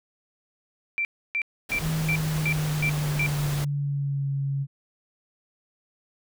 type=tone bursts; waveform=sine; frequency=2349 Hz; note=D7; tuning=in tune; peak=-23 dBFS; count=7; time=0.98-3.263 s; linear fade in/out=0 ms; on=69 ms; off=300 ms
type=noise; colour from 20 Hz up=pink; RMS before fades=-34 dBFS; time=1.69-3.65 s; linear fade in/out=10 ms
type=tone with pitch glide; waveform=sine; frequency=158.3 to 138.61 Hz; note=D#3 to C#3; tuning=+30 to 0 cents; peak=-24 dBFS; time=1.8-4.67 s; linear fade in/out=50 ms; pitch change=-230 cents; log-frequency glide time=1.95-4.29 s
effects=none